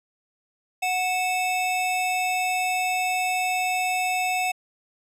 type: tone pair together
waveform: square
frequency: 735.9 / 2621 Hz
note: F#5 / E7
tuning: -10 / -11 cents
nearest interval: octave + minor seventh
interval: 2199 cents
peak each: -25 / -27 dBFS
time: 0.82-4.52 s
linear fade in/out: 10 ms
effects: low-pass 12000 Hz 12 dB/octave